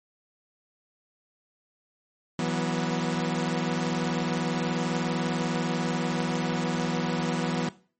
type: chord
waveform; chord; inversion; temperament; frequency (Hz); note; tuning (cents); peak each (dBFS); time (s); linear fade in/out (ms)
sawtooth; E suspended second; none; equal with one note detuned; 164.81 / 185 / 244; E3 / F#3 / B3; 0 / 0 / -21; -26; 2.39-7.69; 2
effects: noise-tail reverb RT60 0.4 s tail -18 dB re dry + MP3 32 kbps